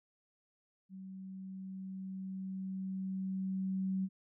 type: tone with level ramp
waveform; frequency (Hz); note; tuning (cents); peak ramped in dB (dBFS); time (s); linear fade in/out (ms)
sine; 190; F#3; +46; -45 to -31; 0.89-4.09; 50
effects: none